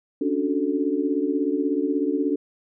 sine chord, D major seventh, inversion third, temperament equal, 277.2 / 293.7 / 370 / 440 Hz, C#4 / D4 / F#4 / A4, 0 / 0 / 0 / 0 cents, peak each -26 / -24 / -28 / -28 dBFS, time 0.21-2.36 s, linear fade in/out 5 ms, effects none

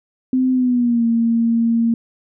sine tone with pitch glide, 257.5 to 230.7 Hz, C4 to A#3, -28 to -18 cents, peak -13 dBFS, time 0.33-1.94 s, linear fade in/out 2 ms, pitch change -190 cents, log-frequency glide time 0.52-1.05 s, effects none

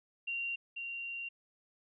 sine tone pair in turn, 2763 / 2763 Hz, F7 / F7, -19 / -19 cents, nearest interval unison, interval 0 cents, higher neither, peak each -34 / -38 dBFS, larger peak first, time 0.27-0.56 / 0.76-1.29 s, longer second, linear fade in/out 10 ms, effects none

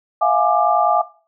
sine tone cluster, 662 / 712 / 836 / 1187 Hz, E5 / F5 / G#5 / D6, +7 / +33 / +11 / +18 cents, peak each -18 dBFS, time 0.21-1.02 s, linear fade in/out 10 ms, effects noise-tail reverb RT60 0.4 s tail -19 dB re dry

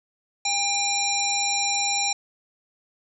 harmonic tone with a mistuned harmonic, 799 Hz, G5, 33 cents sharp, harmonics 1 / 3 / 5 / 7 / 9, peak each -28 / -28 / -28 / -28 / -28 dBFS, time 0.45-2.13 s, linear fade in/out 5 ms, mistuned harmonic 1, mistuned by +15 cents, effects none

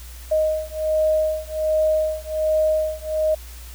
sine beating tone pair, 622.3 / 623.6 Hz, D#5 / D#5, 0 / +4 cents, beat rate 1.3 Hz, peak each -21 dBFS, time 0.31-3.35 s, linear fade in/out 10 ms, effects added 60 Hz sine -36 dBFS peak until 3.74 s + white hiss -44 dBFS RMS until 3.74 s

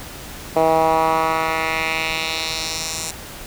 10% pulse tone with band-pass filter sweep, 160.7 Hz, E3, 44 cents flat, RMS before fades -20 dBFS, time 0.56-3.11 s, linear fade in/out 5 ms, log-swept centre 630 to 7700 Hz, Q 1.8, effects pink hiss -35 dBFS RMS until 3.46 s

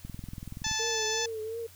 click train, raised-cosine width 5 ms, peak -27 dBFS, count 15, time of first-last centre 0.05-0.714 s, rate 21.1 Hz
harmonic tone, 874 Hz, A5, 12 cents flat, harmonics 1 / 2 / 3 / 4 / 5 / 6 / 7 / 8, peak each -38 / -36 / -39 / -36 / -40 / -36 / -34 / -40 dBFS, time 0.64-1.26 s, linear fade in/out 5 ms
sine tone with vibrato, 448.1 Hz, A4, 32 cents sharp, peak -33 dBFS, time 0.79-1.67 s, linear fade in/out 10 ms, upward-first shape triangle, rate 2.8 Hz, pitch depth 74 cents each way
effects added 90 Hz sine -55 dBFS peak until 1.75 s + white hiss -55 dBFS RMS until 1.75 s

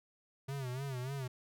square tone with vibrato, 131.8 Hz, C3, 13 cents sharp, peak -38 dBFS, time 0.48-1.28 s, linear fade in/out 10 ms, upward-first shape sine, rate 3.4 Hz, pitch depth 110 cents each way, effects none

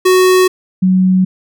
square / sine tone pair in turn, 370 / 186.07 Hz, F#4 / F#3, 0 / +10 cents, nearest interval octave, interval 1190 cents, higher first, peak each -7 dBFS, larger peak neither, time 0.05-0.48 / 0.82-1.25 s, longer neither, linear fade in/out 10 ms, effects none

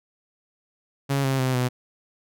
sawtooth tone with pitch steps, 138.59 / 134.02 / 129.61 / 125.34 Hz, C#3 / C3 / C3 / B2, 0 / +42 / -16 / +26 cents, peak -17 dBFS, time 1.09-1.69 s, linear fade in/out 20 ms, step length 150 ms, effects none

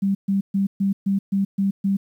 sine tone bursts, 196.4 Hz, G3, 4 cents sharp, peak -17 dBFS, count 8, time 0.02-1.97 s, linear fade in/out 10 ms, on 130 ms, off 130 ms, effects 9-bit

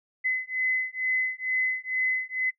sine beating tone pair, 2029 / 2031.2 Hz, B6 / B6, +46 / +48 cents, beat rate 2.2 Hz, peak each -28 dBFS, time 0.24-2.51 s, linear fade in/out 20 ms, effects noise-tail reverb RT60 0.1 s tail -18 dB re dry

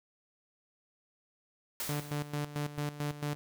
white noise with exponential decay, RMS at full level -35 dBFS, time 1.8-2.45 s, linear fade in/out 1 ms, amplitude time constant 140 ms
sawtooth tone with tremolo, 146.83 Hz, D3, in tune, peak -28 dBFS, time 1.89-3.35 s, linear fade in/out 0 ms, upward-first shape square, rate 4.5 Hz, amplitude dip 75%
effects none

